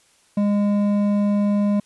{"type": "tone with hard clipping", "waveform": "sine", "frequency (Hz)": 204.6, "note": "G#3", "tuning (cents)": -26, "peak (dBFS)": -18, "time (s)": [0.37, 1.8], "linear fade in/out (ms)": 5, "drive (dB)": 8, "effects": ["white hiss -58 dBFS RMS until 1.85 s", "resampled to 24000 Hz"]}